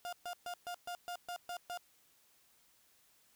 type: tone bursts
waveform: 35% pulse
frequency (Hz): 706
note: F5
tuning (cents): +19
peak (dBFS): -38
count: 9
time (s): 0.05-1.774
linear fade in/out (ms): 0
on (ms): 76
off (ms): 130
effects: white hiss -69 dBFS RMS until 3.35 s